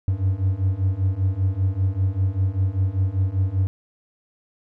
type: beating tone pair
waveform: triangle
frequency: 92.5 / 97.6 Hz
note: F#2 / G2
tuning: 0 / -7 cents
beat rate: 5.1 Hz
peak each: -21 / -19 dBFS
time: 0.08-3.67 s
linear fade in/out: 0 ms
effects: none